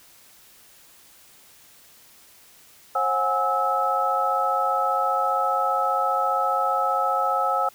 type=tone cluster; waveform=sine; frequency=535 / 729 / 824 / 1301 Hz; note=C5 / F#5 / G#5 / E6; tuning=+38 / -26 / -14 / -23 cents; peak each=-28 / -26 / -26 / -23 dBFS; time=2.95-7.69 s; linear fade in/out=5 ms; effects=white hiss -52 dBFS RMS until 7.74 s